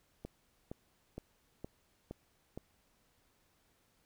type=click train; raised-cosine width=2 ms; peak=-29 dBFS; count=6; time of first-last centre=0.25-2.576 s; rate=2.15 Hz; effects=pink hiss -73 dBFS RMS until 4.05 s